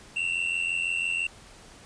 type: tone pair together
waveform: triangle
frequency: 2678 / 2764 Hz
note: E7 / F7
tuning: +27 / -19 cents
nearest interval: minor second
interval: 54 cents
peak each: -27 dBFS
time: 0.16-1.27 s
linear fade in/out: 5 ms
effects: pink hiss -50 dBFS RMS until 1.85 s + resampled to 22050 Hz